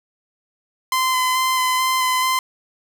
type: tone with vibrato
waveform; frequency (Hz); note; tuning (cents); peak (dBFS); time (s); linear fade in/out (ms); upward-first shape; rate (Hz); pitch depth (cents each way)
sawtooth; 1028; C6; -31; -13; 0.92-2.39; 2; square; 2.3; 12
effects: none